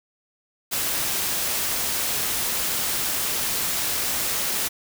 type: noise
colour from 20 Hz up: white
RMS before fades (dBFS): -25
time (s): 0.71-4.69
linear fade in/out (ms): 20
effects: none